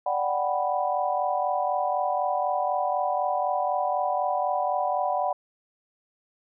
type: chord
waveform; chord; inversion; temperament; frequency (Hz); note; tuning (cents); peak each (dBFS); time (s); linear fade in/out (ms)
sine; G major seventh; second; equal; 587.3 / 740 / 784 / 987.8; D5 / F#5 / G5 / B5; 0 / 0 / 0 / 0; -29 / -26 / -31 / -30; 0.06-5.33; 5
effects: none